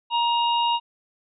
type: harmonic tone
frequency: 942 Hz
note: A#5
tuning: 18 cents sharp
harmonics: 1 / 3 / 4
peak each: -20 / -26 / -32 dBFS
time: 0.1-0.8 s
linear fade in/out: 50 ms
effects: none